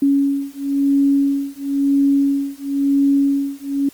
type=beating tone pair; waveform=sine; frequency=278.2 / 279.18 Hz; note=C#4 / C#4; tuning=+6 / +12 cents; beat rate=0.98 Hz; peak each=-17 dBFS; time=0.02-3.89 s; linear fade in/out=5 ms; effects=white hiss -47 dBFS RMS until 3.93 s + Opus 24 kbps